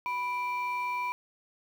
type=tone pair together; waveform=sine; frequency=988.5 / 2351 Hz; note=B5 / D7; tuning=+1 / +1 cents; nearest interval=octave + minor third; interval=1500 cents; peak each=-29 / -34 dBFS; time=0.06-1.12 s; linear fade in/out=0 ms; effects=tanh soft clip ceiling -25 dBFS + 9-bit